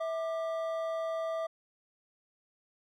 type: tone pair together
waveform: triangle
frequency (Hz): 652 / 1189.6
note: E5 / D6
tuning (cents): -19 / +22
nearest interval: minor seventh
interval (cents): 1041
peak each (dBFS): -30 / -39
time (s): 0-1.47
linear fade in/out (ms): 10
effects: none